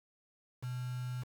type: tone with quantisation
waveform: sine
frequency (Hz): 125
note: B2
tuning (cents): +21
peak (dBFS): -36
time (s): 0.62-1.24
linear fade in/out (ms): 20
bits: 8
effects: none